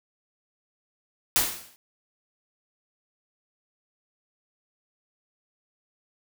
white noise with exponential decay, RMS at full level -19 dBFS, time 1.36-1.76 s, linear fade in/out 0 ms, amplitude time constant 85 ms, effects none

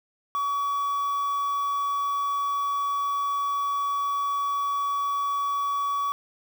triangle tone with quantisation, 1133 Hz, C#6, 37 cents sharp, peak -22 dBFS, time 0.35-6.12 s, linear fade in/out 0 ms, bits 7, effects none

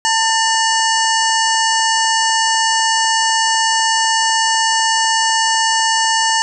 harmonic tone with a mistuned harmonic, 896 Hz, A5, 31 cents sharp, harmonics 1 / 2 / 3 / 5 / 6 / 7 / 8 / 9, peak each -16 / -19 / -21 / -23 / -24 / -24 / -25 / -26 dBFS, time 0.05-6.42 s, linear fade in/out 0 ms, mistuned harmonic 3, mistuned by +130 cents, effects none

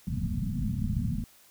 white low-pass noise, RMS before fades -30 dBFS, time 0.07-1.24 s, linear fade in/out 2 ms, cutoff 240 Hz, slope 96 dB/octave, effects white hiss -58 dBFS RMS until 1.5 s

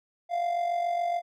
triangle tone with amplitude modulation, 695 Hz, F5, 9 cents flat, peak -21 dBFS, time 0.29-1.22 s, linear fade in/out 50 ms, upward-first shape sine, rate 47.1 Hz, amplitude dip 55%, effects none

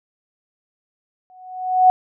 sine tone with exponential growth, 740 Hz, F#5, in tune, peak -6 dBFS, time 1.3-1.9 s, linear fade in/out 0 ms, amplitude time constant 130 ms, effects none

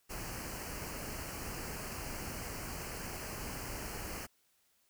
pink band-stop noise, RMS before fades -42 dBFS, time 0.09-4.27 s, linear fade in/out 20 ms, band 3000 to 4300 Hz, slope 96 dB/octave, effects white hiss -73 dBFS RMS until 4.89 s

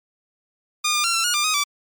10% pulse tone with pitch steps, 1217 / 1203 / 1369 / 1346 / 1437 / 1194 / 1253 / 1159 Hz, D#6 / D6 / F6 / E6 / F6 / D6 / D#6 / D6, -39 / +41 / -35 / +36 / +49 / +28 / +12 / -23 cents, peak -10 dBFS, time 0.84-1.64 s, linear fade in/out 10 ms, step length 100 ms, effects MP3 96 kbps

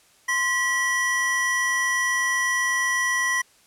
square tone pair together, 1044 / 1942 Hz, C6 / B6, -4 / -30 cents, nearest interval major seventh, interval 1074 cents, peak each -29 / -22 dBFS, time 0.28-3.42 s, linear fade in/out 10 ms, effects white hiss -57 dBFS RMS until 3.66 s + low-pass 10000 Hz 12 dB/octave

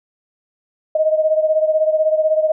sine beating tone pair, 622.3 / 638.3 Hz, D#5 / D#5, 0 / +44 cents, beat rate 16 Hz, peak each -14 / -19 dBFS, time 0.95-2.52 s, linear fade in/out 5 ms, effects none

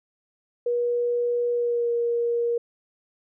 sine tone with pitch glide, 481 to 471.9 Hz, B4 to A#4, -46 to +21 cents, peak -21 dBFS, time 0.66-2.58 s, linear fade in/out 5 ms, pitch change -33 cents, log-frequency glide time 1.51-1.91 s, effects none

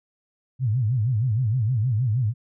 sine tone with vibrato, 117.1 Hz, A#2, 8 cents sharp, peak -19 dBFS, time 0.59-2.34 s, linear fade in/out 50 ms, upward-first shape sine, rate 6.4 Hz, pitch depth 220 cents each way, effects none

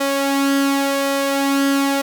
sawtooth tone with flanger, 276.6 Hz, C#4, 4 cents flat, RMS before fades -18 dBFS, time 0-2.02 s, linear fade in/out 10 ms, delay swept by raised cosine 1.6 to 3 ms, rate 0.9 Hz, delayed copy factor +0.5, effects none

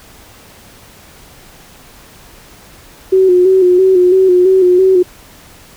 sine tone with vibrato, 369.2 Hz, F#4, 4 cents flat, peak -5 dBFS, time 3.12-5.03 s, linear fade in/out 10 ms, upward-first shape square, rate 3 Hz, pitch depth 43 cents each way, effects pink hiss -40 dBFS RMS until 5.76 s

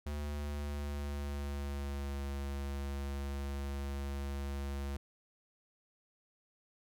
square tone with pitch glide, 73.42 to 69.7 Hz, D2 to C#2, 0 to +10 cents, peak -37 dBFS, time 0.06-4.97 s, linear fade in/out 5 ms, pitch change -90 cents, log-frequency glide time 0.19-2.22 s, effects none

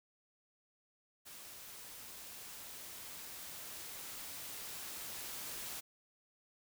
white noise with level ramp, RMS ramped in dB -52 to -44 dBFS, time 1.25-5.81 s, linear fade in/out 20 ms, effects none

